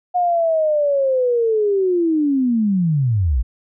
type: linear sweep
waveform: sine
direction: down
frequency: 725 to 51.1 Hz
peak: -14 dBFS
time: 0.14-3.43 s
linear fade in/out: 20 ms
effects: none